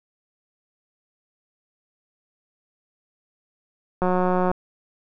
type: click train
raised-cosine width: 1 ms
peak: -9 dBFS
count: 91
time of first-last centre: 4.02-4.515 s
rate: 182 Hz
effects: none